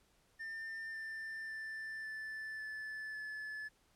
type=tone with pitch steps; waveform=triangle; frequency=1798 / 1783.5 / 1769.2 / 1754.9 / 1740.8 / 1726.8 Hz; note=A6 / A6 / A6 / A6 / A6 / A6; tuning=+37 / +23 / +9 / -5 / -19 / -33 cents; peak=-40 dBFS; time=0.39-3.69 s; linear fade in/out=20 ms; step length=550 ms; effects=pink hiss -72 dBFS RMS until 3.95 s + low-pass 12000 Hz 12 dB/octave